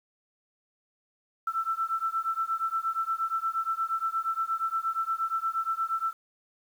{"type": "beating tone pair", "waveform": "sine", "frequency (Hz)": [1328, 1336.5], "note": ["E6", "E6"], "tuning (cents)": [12, 23], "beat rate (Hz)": 8.5, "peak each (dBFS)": -30, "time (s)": [1.47, 6.13], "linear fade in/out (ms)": 5, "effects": ["9-bit"]}